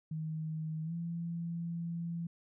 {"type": "tone with pitch glide", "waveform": "sine", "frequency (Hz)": [157.6, 168.91], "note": ["D#3", "E3"], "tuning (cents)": [23, 43], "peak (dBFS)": -35, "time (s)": [0.11, 2.27], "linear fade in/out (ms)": 5, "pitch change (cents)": 120, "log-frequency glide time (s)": [0.84, 0.93], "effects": []}